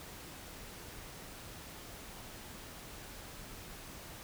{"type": "silence", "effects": ["pink hiss -49 dBFS RMS until 4.23 s"]}